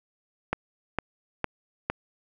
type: click train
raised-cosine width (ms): 0.5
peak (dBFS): -10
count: 4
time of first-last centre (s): 0.53-1.9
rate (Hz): 2.19
effects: none